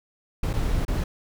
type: noise with dropouts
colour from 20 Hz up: brown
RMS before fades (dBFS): -24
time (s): 0.43-1.04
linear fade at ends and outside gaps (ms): 5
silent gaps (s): 0.532-0.536 / 0.851-0.88
effects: none